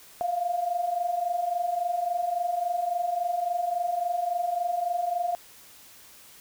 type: tone pair together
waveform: sine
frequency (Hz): 682 / 705.6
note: F5 / F5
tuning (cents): -41 / +18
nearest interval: minor second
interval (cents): 59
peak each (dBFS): -31 / -26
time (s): 0.21-5.35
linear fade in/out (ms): 0
effects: white hiss -51 dBFS RMS until 6.4 s